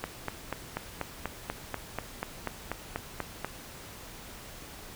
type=click train; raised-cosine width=0.5 ms; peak=-16 dBFS; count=15; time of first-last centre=0.04-3.446 s; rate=4.11 Hz; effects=pink hiss -46 dBFS RMS until 4.95 s